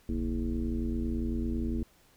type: tone with frequency modulation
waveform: sine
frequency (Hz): 146.83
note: D3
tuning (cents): 0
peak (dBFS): -28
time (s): 0.09-1.83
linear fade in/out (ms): 2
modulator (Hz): 87.9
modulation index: 2.1
effects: pink hiss -63 dBFS RMS until 2.16 s